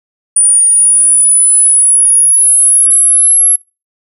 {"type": "linear sweep", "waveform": "sine", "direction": "up", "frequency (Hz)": [9397, 11175], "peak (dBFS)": -4, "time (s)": [0.36, 3.56], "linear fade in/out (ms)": 5, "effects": ["noise-tail reverb RT60 0.3 s tail -25 dB re dry"]}